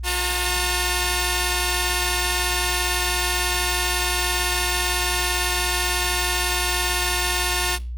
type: tone pair together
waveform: 5% pulse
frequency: 358.8 / 906 Hz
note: F4 / A#5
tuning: +47 / -50 cents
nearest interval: octave + major third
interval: 1603 cents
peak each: -12 dBFS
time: 0.03-7.79 s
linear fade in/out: 50 ms
effects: added 60 Hz sine -27 dBFS peak until 7.97 s + Opus 24 kbps